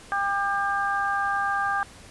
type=harmonic tone; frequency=399.2 Hz; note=G4; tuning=32 cents sharp; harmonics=2 / 3 / 4; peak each=-27 / -27 / -27 dBFS; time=0.12-1.83 s; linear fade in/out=0 ms; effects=pink hiss -47 dBFS RMS until 2.1 s + resampled to 24000 Hz